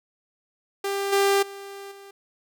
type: tone with level steps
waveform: sawtooth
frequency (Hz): 396.6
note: G4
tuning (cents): +20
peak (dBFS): -21 / -14 / -33 / -39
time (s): 0.84-2.11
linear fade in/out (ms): 5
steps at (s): 1.12 / 1.42 / 1.91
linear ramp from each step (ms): 10
effects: none